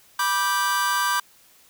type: chord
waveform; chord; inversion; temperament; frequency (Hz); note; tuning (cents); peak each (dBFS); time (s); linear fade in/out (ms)
45% pulse; G major; first; just; 980 / 1176 / 1568; B5 / D6 / G6; -14 / +2 / 0; -25; 0.19-1.2; 5
effects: white hiss -55 dBFS RMS until 1.69 s